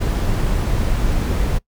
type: noise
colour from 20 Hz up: brown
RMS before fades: -18 dBFS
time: 0-1.59 s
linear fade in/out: 20 ms
effects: noise-tail reverb RT60 0.1 s tail -22 dB re dry